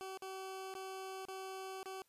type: tone with dropouts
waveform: 20% pulse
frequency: 381 Hz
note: G4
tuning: 49 cents flat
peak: -39 dBFS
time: 0.01-2.02 s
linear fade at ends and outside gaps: 0 ms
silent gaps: 0.174-0.222 / 0.74-0.751 / 1.252-1.284 / 1.83-1.858 s
effects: white hiss -75 dBFS RMS until 2.08 s + resampled to 32000 Hz